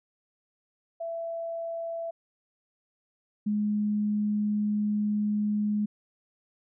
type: tone pair in turn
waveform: sine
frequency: 667 / 209.2 Hz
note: E5 / G#3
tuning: +20 / +13 cents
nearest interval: octave + minor sixth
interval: 2007 cents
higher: first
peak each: -31 / -24 dBFS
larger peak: second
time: 1-2.11 / 3.46-5.86 s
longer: second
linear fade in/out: 10 ms
effects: none